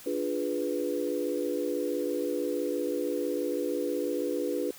sine chord, D diminished seventh, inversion none, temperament equal, 293.7 / 349.2 / 415.3 / 493.9 Hz, D4 / F4 / Ab4 / Cb5, 0 / 0 / 0 / 0 cents, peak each -33 / -34 / -34 / -32 dBFS, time 0.06-4.71 s, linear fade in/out 5 ms, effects white hiss -49 dBFS RMS until 4.78 s

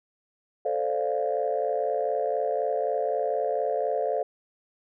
sine chord, D minor seventh, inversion second, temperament equal, 440 / 523.3 / 587.3 / 698.5 Hz, A4 / C5 / D5 / F5, 0 / 0 / 0 / 0 cents, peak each -29 dBFS, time 0.65-4.23 s, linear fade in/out 5 ms, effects tanh soft clip ceiling -15 dBFS

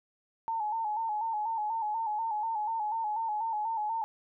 sine tone with vibrato, 875 Hz, A5, 10 cents flat, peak -29 dBFS, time 0.48-4.04 s, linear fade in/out 0 ms, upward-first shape square, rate 4.1 Hz, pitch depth 60 cents each way, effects none

